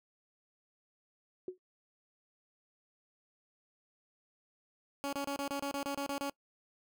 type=tone with exponential decay; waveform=sine; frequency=367.8 Hz; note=F#4; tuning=10 cents flat; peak=-32 dBFS; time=1.48-1.58 s; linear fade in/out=2 ms; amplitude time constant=21 ms
type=tone bursts; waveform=15% pulse; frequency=280.4 Hz; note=C#4; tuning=20 cents sharp; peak=-28 dBFS; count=11; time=5.04-6.297 s; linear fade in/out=0 ms; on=87 ms; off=30 ms
effects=noise-tail reverb RT60 0.1 s tail -23 dB re dry